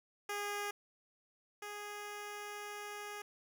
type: tone pair in turn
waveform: 10% pulse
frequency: 410 / 413.8 Hz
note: G#4 / G#4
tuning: -22 / -6 cents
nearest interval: unison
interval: 16 cents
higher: second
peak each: -29 / -35 dBFS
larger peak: first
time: 0.29-0.71 / 1.62-3.22 s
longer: second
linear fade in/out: 5 ms
effects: none